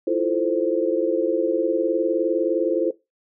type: chord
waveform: sine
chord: F major seventh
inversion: third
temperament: equal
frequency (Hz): 329.6 / 349.2 / 440 / 523.3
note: E4 / F4 / A4 / C5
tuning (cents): 0 / 0 / 0 / 0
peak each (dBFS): -24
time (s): 0.07-2.91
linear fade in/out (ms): 5
effects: noise-tail reverb RT60 0.2 s tail -17 dB re dry